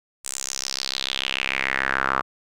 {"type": "tone with band-pass filter sweep", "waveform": "sawtooth", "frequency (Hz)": 66.8, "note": "C2", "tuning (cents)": 36, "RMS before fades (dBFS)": -26, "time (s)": [0.24, 2.22], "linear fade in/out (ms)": 20, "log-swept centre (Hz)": [8300, 1200], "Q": 4, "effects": []}